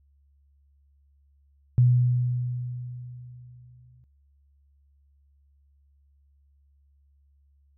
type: tone with exponential decay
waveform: sine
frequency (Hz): 123.47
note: B2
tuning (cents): 0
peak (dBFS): -14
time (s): 1.78-4.04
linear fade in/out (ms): 0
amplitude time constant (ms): 490
effects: noise-tail reverb RT60 0.3 s tail -26 dB re dry + added 70 Hz sine -59 dBFS peak until 7.77 s